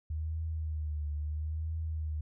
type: tone with vibrato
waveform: sine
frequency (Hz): 77.2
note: D#2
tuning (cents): -13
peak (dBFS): -32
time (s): 0.1-2.21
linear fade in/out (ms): 5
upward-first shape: triangle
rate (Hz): 0.75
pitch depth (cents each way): 78
effects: none